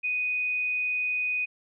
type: tone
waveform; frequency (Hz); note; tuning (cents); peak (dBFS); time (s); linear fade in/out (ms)
sine; 2489; D#7; 0; -25; 0.03-1.46; 20
effects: none